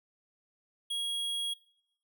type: tone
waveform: square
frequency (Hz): 3300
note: G#7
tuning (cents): -12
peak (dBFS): -32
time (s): 0.9-1.54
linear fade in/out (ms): 10
effects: noise-tail reverb RT60 0.8 s tail -24 dB re dry